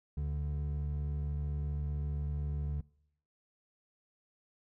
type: tone pair together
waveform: triangle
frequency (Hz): 73.42 / 145.78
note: D2 / D3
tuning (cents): 0 / -12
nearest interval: octave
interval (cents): 1188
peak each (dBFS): -31 / -35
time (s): 0.17-2.81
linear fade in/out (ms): 5
effects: noise-tail reverb RT60 0.8 s tail -26 dB re dry + tanh soft clip ceiling -25 dBFS